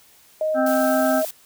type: tone with pitch glide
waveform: sine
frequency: 623 to 631.7 Hz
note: D#5 to D#5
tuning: +2 to +26 cents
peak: -19 dBFS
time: 0.41-1.25 s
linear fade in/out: 2 ms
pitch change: +24 cents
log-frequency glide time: 0.77-1.04 s
type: harmonic tone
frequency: 261.6 Hz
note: C4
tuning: in tune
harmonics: 1 / 3 / 5 / 6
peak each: -21 / -26 / -28 / -29 dBFS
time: 0.54-1.23 s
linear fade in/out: 50 ms
type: noise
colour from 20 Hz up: blue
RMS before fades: -32 dBFS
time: 0.66-1.31 s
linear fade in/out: 5 ms
effects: white hiss -53 dBFS RMS until 1.45 s